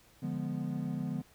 triangle chord, D diminished seventh, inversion none, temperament equal, 146.83 / 174.61 / 207.7 / 246.9 Hz, D3 / F3 / Ab3 / Cb4, 0 / 0 / 0 / 0 cents, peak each -36 / -36 / -38 / -36 dBFS, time 0.22-1.22 s, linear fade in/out 10 ms, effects pink hiss -62 dBFS RMS until 1.34 s

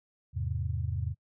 sine chord, E augmented, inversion none, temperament equal, 82.41 / 103.83 / 130.81 Hz, E2 / G#2 / B#2, 0 / 0 / 0 cents, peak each -33 / -34 / -35 dBFS, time 0.33-1.15 s, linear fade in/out 50 ms, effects noise-tail reverb RT60 0.1 s tail -24 dB re dry

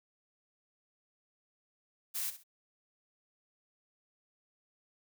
blue noise with echo, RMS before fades -36 dBFS, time 2.14-2.31 s, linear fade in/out 20 ms, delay 64 ms, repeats 2, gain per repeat -12 dB, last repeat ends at 2.438 s, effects none

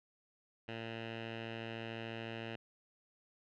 10% pulse tone with low-pass filter, 113.8 Hz, A#2, 41 cents flat, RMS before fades -44 dBFS, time 0.68-2.56 s, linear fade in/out 5 ms, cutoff 2700 Hz, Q 3.2, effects none

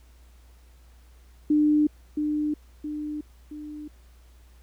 sine tone with echo, 300 Hz, D4, 37 cents sharp, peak -17 dBFS, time 1.5-1.87 s, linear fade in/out 5 ms, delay 670 ms, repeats 3, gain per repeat -6 dB, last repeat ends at 3.88 s, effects added 60 Hz sine -50 dBFS peak until 4.62 s + pink hiss -62 dBFS RMS until 4.62 s

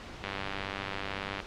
click train, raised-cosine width 0.3 ms, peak -18 dBFS, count 115, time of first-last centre 0.24-1.402 s, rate 98.1 Hz, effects pink hiss -44 dBFS RMS until 1.46 s + low-pass 4000 Hz 12 dB/octave

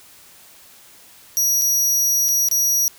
sawtooth tone with dropouts, 5780 Hz, F#8, 41 cents flat, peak -13 dBFS, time 1.37-2.88 s, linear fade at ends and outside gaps 0 ms, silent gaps 1.614-1.619 / 2.284-2.288 / 2.486-2.513 s, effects white hiss -47 dBFS RMS until 2.98 s

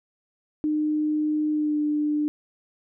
sine tone with pitch glide, 304.1 to 298.7 Hz, D#4 to D4, -40 to +29 cents, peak -21 dBFS, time 0.64-2.28 s, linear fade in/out 0 ms, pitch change -31 cents, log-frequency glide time 1.51-1.79 s, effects none

